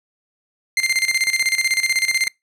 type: tone with tremolo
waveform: sawtooth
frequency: 2093 Hz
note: C7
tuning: in tune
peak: -11 dBFS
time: 0.77-2.28 s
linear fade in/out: 2 ms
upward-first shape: square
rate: 16 Hz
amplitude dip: 70%
effects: noise-tail reverb RT60 0.2 s tail -26 dB re dry + low-pass 11000 Hz 12 dB/octave